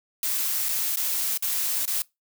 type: noise with dropouts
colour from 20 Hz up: blue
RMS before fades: -26 dBFS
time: 0.23-2.02 s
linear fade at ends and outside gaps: 1 ms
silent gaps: 0.686-0.69 / 0.959-0.971 / 1.375-1.424 / 1.854-1.877 s
effects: noise-tail reverb RT60 0.2 s tail -23 dB re dry